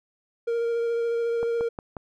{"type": "tone with vibrato", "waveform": "triangle", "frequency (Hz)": 466.2, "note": "A#4", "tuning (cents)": 0, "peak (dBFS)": -21, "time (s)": [0.47, 1.69], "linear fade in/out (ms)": 10, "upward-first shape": "sine", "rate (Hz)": 14, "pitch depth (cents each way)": 13}
{"type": "click train", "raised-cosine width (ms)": 1, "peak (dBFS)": -20, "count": 4, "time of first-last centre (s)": [1.43, 1.968], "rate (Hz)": 5.58}
{"effects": []}